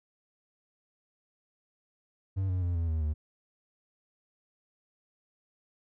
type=tone with pitch steps; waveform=triangle; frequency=96 / 91.66 / 87.53 / 83.57 / 79.8 / 76.2 Hz; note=G2 / F#2 / F2 / E2 / D#2 / D#2; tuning=-36 / -16 / +4 / +24 / +44 / -36 cents; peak=-25 dBFS; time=2.36-3.14 s; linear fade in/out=20 ms; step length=130 ms; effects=none